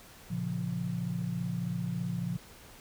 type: chord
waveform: sine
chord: Bb minor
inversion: none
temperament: just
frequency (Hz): 116.54 / 139.85 / 174.81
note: Bb2 / Db3 / F3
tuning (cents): 0 / +16 / +2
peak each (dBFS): -37 / -37 / -33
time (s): 0.3-2.37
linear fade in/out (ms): 10
effects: pink hiss -53 dBFS RMS until 2.8 s